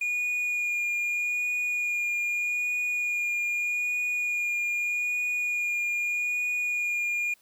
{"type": "tone with vibrato", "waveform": "triangle", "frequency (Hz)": 2437, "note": "D#7", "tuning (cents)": -37, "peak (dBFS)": -24, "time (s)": [0.01, 7.34], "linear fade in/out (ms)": 5, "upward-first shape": "sine", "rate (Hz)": 0.81, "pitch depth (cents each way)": 14, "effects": ["white hiss -63 dBFS RMS until 7.41 s"]}